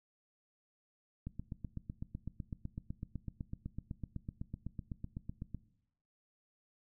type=click train; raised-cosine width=5 ms; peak=-28 dBFS; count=35; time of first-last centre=1.27-5.547 s; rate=7.95 Hz; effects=noise-tail reverb RT60 0.8 s tail -19 dB re dry